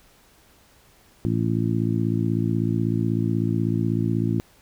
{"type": "harmonic tone", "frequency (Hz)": 56.2, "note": "A1", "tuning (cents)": 37, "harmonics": [2, 3, 4, 5, 6], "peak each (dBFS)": [-24, -26, -27, -28, -29], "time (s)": [1.25, 4.4], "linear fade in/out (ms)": 0, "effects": ["pink hiss -56 dBFS RMS until 4.61 s"]}